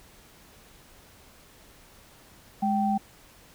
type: tone pair together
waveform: sine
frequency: 207.9 / 777.7 Hz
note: G#3 / G5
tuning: +2 / -14 cents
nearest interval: octave + major seventh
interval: 2284 cents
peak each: -25 dBFS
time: 2.62-2.98 s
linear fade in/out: 10 ms
effects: pink hiss -54 dBFS RMS until 3.54 s